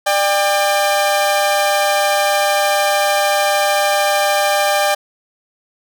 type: tone pair together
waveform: sawtooth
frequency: 596 / 799.1 Hz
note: D5 / G5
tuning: +25 / +33 cents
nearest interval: perfect fourth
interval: 508 cents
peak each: -12 dBFS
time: 0.06-4.95 s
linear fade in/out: 10 ms
effects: none